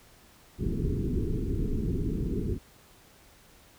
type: low-pass noise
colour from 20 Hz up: pink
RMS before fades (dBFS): -29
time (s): 0.58-2.59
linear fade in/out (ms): 50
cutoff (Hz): 430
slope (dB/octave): 96
effects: pink hiss -57 dBFS RMS until 3.78 s